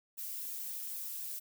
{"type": "noise with flanger", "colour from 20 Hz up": "violet", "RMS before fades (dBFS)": -41, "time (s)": [0.17, 1.4], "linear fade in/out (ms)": 20, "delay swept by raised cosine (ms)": [1.1, 3.6], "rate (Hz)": 3.8, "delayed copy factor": 0.75, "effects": []}